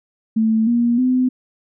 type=tone with pitch steps; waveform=sine; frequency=221.4 / 237.3 / 254.3 Hz; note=A3 / A#3 / C4; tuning=+11 / +31 / -49 cents; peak=-13 dBFS; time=0.36-1.29 s; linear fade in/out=10 ms; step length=310 ms; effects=none